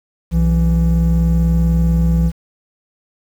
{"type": "tone pair together", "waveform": "triangle", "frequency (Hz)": [62.33, 166.6], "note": ["B1", "E3"], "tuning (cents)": [17, 19], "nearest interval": "octave + perfect fourth", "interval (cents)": 1702, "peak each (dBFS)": -11, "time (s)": [0.31, 2.32], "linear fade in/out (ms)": 50, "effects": ["tanh soft clip ceiling -4 dBFS", "7-bit"]}